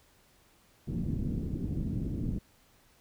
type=low-pass noise; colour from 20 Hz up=white; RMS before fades=-33 dBFS; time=0.87-2.39 s; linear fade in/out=10 ms; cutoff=250 Hz; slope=24 dB/octave; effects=pink hiss -64 dBFS RMS until 3 s